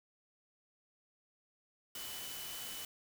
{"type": "tone in noise", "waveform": "sine", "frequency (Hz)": 2990, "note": "F#7", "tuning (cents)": 17, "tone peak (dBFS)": -49, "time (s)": [1.95, 2.85], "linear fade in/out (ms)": 2, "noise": "white", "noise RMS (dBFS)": -45, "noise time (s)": [1.95, 2.85], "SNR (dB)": -7, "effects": []}